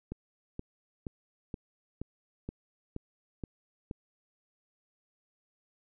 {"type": "click train", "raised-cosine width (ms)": 3, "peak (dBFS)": -24, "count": 9, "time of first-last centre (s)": [0.12, 3.911], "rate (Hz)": 2.11, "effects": []}